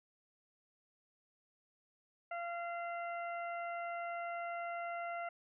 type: harmonic tone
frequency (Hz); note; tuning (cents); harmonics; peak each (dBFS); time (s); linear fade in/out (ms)
688; F5; -26; 1 / 2 / 3 / 4; -40 / -45 / -48 / -56; 2.31-5.29; 5
effects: none

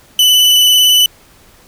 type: tone with vibrato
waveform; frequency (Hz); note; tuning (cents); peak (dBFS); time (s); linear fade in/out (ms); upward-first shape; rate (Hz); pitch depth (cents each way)
40% pulse; 2991; F#7; +18; -5; 0.19-1.06; 2; triangle; 18; 20
effects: pink hiss -45 dBFS RMS until 1.67 s

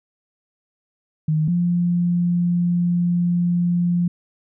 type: tone pair in turn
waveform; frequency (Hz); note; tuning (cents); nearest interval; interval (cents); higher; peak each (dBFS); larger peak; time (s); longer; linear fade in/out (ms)
sine; 155.56 / 174.61; D#3 / F3; 0 / 0; major second; 200; second; -16; neither; 1.28-1.48 / 1.48-4.08; second; 5
effects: none

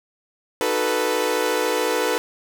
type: chord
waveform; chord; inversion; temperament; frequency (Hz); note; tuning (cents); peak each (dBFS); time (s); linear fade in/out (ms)
sawtooth; B dominant seventh; first; equal; 311.1 / 370 / 440 / 493.9; D#4 / F#4 / A4 / B4; 0 / 0 / 0 / 0; -25 / -25 / -20 / -19; 0.61-2.18; 0
effects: none

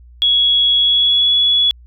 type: tone with pitch glide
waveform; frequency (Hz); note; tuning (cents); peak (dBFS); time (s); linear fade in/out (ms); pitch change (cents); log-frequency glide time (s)
sine; 3346 to 3389; G#7 to G#7; +12 to +34; -10; 0.22-1.71; 0; +22; 0.77-1.32
effects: added 60 Hz sine -39 dBFS peak until 1.86 s

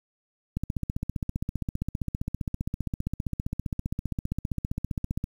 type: click train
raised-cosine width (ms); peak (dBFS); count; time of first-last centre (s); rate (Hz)
5; -16; 72; 0.57-5.241; 15.2
effects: 8-bit

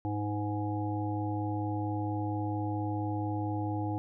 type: harmonic tone with a mistuned harmonic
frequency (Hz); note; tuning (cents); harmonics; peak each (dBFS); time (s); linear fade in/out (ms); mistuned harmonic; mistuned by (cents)
104.4; G#2; +10; 1 / 3 / 5 / 7 / 8; -33 / -34 / -44 / -42 / -39; 0.05-3.98; 0; 5; -37
effects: none

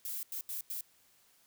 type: noise bursts at uneven times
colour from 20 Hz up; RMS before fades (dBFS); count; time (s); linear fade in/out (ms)
violet; -39; 4; 0.05-0.23 / 0.32-0.41 / 0.49-0.61 / 0.7-0.81; 2
effects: white hiss -67 dBFS RMS until 1.46 s

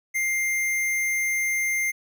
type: tone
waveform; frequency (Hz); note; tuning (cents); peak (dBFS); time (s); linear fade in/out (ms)
square; 2100; C7; +6; -23; 0.14-1.92; 20
effects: none

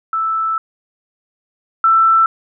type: tone pair in turn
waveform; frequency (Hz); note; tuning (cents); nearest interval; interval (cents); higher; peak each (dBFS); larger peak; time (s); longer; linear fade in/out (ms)
sine; 1318.5 / 1331.5; E6 / E6; 0 / +17; unison; 17; second; -15 / -8; second; 0.13-0.58 / 1.84-2.26; first; 2
effects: none

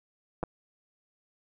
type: clicks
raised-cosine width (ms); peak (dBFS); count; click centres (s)
1; -18; 2; 0.43 / 0.436
effects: none

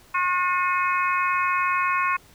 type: harmonic tone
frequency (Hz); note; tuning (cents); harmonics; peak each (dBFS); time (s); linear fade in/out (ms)
361.1; F#4; -42; 3 / 4 / 5 / 6 / 7; -22 / -28 / -32 / -31 / -28; 0.14-2.17; 10
effects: pink hiss -53 dBFS RMS until 2.34 s

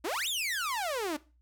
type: exponential two-way sweep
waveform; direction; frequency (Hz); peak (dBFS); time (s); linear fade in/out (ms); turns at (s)
sawtooth; up then down; 280 to 3797 to 280; -27; 0.04-1.17; 10; 0.28
effects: noise-tail reverb RT60 0.3 s tail -18 dB re dry + added 60 Hz sine -62 dBFS peak until 1.41 s

